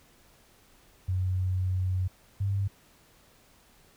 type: tone pair in turn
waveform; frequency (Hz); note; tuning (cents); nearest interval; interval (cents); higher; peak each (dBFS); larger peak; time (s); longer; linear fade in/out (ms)
sine; 92.5 / 98.81; F#2 / G2; 0 / +14; minor second; 114; second; -25; neither; 1.08-2.08 / 2.4-2.68; first; 10
effects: pink hiss -60 dBFS RMS until 3.96 s